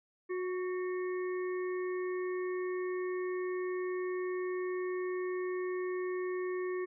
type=harmonic tone with a mistuned harmonic; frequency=365.1 Hz; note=F#4; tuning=23 cents flat; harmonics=1 / 3 / 5 / 6; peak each=-33 / -46 / -47 / -51 dBFS; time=0.29-6.86 s; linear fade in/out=20 ms; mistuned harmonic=3; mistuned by=+31 cents; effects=none